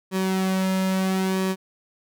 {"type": "tone with flanger", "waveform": "sawtooth", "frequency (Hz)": 189, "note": "F#3", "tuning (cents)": 37, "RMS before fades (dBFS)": -23, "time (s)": [0.11, 1.56], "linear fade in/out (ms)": 50, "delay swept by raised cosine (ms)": [1.4, 2.7], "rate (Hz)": 0.75, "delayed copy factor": -0.55, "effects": []}